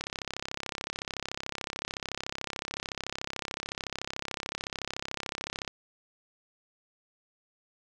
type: click train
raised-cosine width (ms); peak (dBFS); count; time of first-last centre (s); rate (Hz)
0.2; -16; 192; 0.01-5.678; 33.7
effects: none